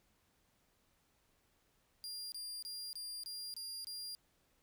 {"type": "tone bursts", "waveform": "sawtooth", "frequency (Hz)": 4800, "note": "D8", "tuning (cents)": 37, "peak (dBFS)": -40, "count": 7, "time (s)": [2.04, 4.15], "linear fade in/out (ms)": 0, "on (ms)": 280, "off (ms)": 25, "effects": ["pink hiss -75 dBFS RMS until 4.62 s"]}